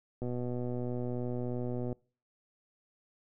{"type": "click train", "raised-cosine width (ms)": 2, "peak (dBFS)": -24, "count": 211, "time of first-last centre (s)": [0.22, 1.927], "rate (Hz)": 123, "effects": ["noise-tail reverb RT60 0.4 s tail -26 dB re dry"]}